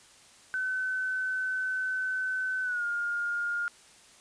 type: tone with pitch glide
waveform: sine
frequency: 1518 to 1416.3 Hz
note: F#6 to F6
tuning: +44 to +24 cents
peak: -28 dBFS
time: 0.54-3.68 s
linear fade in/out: 0 ms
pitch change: -120 cents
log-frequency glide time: 2.63-2.84 s
effects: white hiss -56 dBFS RMS until 4.2 s + resampled to 22050 Hz